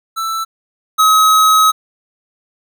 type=tone pair in turn; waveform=square; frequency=1324 / 1275 Hz; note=E6 / D#6; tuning=+7 / +42 cents; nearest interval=minor second; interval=65 cents; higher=first; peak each=-18 / -8 dBFS; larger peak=second; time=0.16-0.45 / 0.98-1.72 s; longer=second; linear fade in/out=20 ms; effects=none